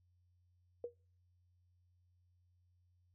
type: tone with exponential decay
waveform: sine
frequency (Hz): 479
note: A#4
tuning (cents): +47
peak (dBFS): -35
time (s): 0.84-0.94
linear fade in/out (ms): 2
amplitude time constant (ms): 20
effects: noise-tail reverb RT60 0.4 s tail -26 dB re dry + added 89 Hz sine -70 dBFS peak until 3.14 s